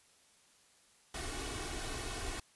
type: noise with comb filter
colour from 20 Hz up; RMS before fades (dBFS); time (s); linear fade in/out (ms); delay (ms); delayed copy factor
pink; -40; 1.14-2.4; 5; 2.7; +0.65
effects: white hiss -66 dBFS RMS until 2.55 s + resampled to 24000 Hz